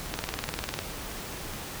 two click trains, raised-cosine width 0.2 ms, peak -23 / -12 dBFS, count 8 / 14, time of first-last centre 0.06-1.537 / 0.14-0.79 s, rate 4.74 / 20 Hz, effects pink hiss -38 dBFS RMS until 1.8 s

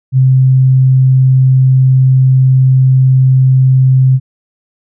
sine tone, 130.81 Hz, C3, in tune, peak -4 dBFS, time 0.12-4.2 s, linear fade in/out 50 ms, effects none

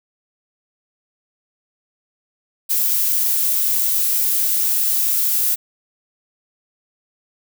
violet noise, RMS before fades -18 dBFS, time 2.69-5.56 s, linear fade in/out 20 ms, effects none

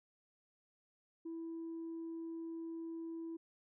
sine tone, 329.6 Hz, E4, in tune, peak -40 dBFS, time 1.25-3.37 s, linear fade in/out 10 ms, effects tanh soft clip ceiling -39 dBFS

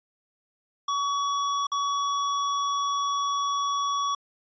square tone with dropouts, 1130 Hz, C#6, 33 cents sharp, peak -25 dBFS, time 0.88-4.15 s, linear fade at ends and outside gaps 5 ms, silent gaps 1.669-1.717 s, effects resampled to 16000 Hz

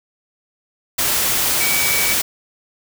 sine tone in noise, 2279 Hz, C#7, 47 cents sharp, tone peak -21 dBFS, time 1.6-2.14 s, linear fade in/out 10 ms, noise white, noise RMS -18 dBFS, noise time 0.98-2.22 s, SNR -6 dB, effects none

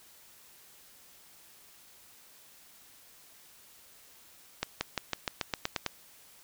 accelerating click train, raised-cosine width 0.2 ms, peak -12 dBFS, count 10, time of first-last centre 4.63-5.863 s, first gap 180 ms, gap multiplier 0.93, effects white hiss -57 dBFS RMS until 6.43 s

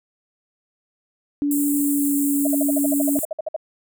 sine tone with pitch glide, 288 to 283.7 Hz, D4 to C#4, -34 to +40 cents, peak -18 dBFS, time 1.42-3.19 s, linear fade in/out 0 ms, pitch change -26 cents, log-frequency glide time 1.73-2.17 s
pink high-pass noise, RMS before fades -27 dBFS, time 1.51-3.25 s, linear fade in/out 2 ms, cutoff 7400 Hz, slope 96 dB/octave
sine tone bursts, 628 Hz, D#5, 16 cents sharp, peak -21 dBFS, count 15, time 2.45-3.564 s, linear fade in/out 5 ms, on 22 ms, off 56 ms
effects none

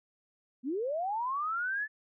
sine linear sweep, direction up, 229.9 to 1760 Hz, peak -30 dBFS, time 0.63-1.88 s, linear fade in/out 50 ms, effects none

